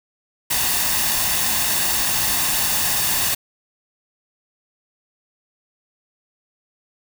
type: noise with comb filter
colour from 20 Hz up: white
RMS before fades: -20 dBFS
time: 0.5-3.35 s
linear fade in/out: 10 ms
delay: 1.1 ms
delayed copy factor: +0.5
effects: none